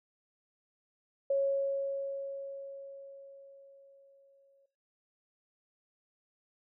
sine tone with exponential decay, 551 Hz, C#5, 11 cents flat, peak -25 dBFS, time 1.3-4.66 s, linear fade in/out 5 ms, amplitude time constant 730 ms, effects noise-tail reverb RT60 0.5 s tail -17 dB re dry

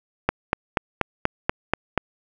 click train, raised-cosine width 0.5 ms, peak -3 dBFS, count 8, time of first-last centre 0.29-1.977 s, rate 4.15 Hz, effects none

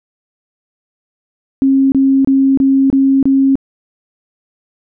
sine tone bursts, 270 Hz, C#4, 45 cents flat, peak -7 dBFS, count 6, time 1.62-3.555 s, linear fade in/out 0 ms, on 300 ms, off 27 ms, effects none

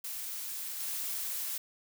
blue noise with level steps, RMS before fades -39 / -36 dBFS, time 0.04-1.58 s, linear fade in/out 5 ms, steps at 0.8 s, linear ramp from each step 5 ms, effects none

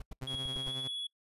brown noise bursts, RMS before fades -39 dBFS, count 7, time 0-0.687 s, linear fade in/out 5 ms, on 21 ms, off 90 ms
sawtooth tone with tremolo, 130.81 Hz, C3, in tune, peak -36 dBFS, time 0.21-0.88 s, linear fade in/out 10 ms, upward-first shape sine, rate 11 Hz, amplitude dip 60%
triangle tone with pitch glide, 3322 to 3378 Hz, G#7 to G#7, 0 to +29 cents, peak -34 dBFS, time 0.27-1.07 s, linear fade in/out 5 ms, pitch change +29 cents, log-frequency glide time 0.65-0.74 s
effects noise-tail reverb RT60 0.1 s tail -25 dB re dry + resampled to 32000 Hz

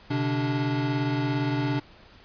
square tone cluster, 127.6 / 145 / 291.2 Hz, C3 / D3 / D4, -43 / -22 / -15 cents, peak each -28 / -34 / -28 dBFS, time 0.1-1.8 s, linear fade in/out 10 ms, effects pink hiss -52 dBFS RMS until 2.24 s + resampled to 11025 Hz

